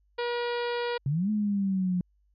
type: harmonic tone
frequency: 479.5 Hz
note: A#4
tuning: 49 cents sharp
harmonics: 1 / 2 / 3 / 4 / 5 / 6 / 7 / 8 / 9 / 10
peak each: -29 / -35 / -39 / -41 / -43 / -45 / -46 / -47 / -48 / -49 dBFS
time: 0.18-0.98 s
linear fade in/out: 10 ms
type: exponential two-way sweep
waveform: sine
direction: up then down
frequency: 131.7 to 214.8 to 177.5 Hz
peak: -24 dBFS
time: 1.06-2.01 s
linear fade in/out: 2 ms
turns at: 1.3 s
effects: added 50 Hz sine -64 dBFS peak until 2.34 s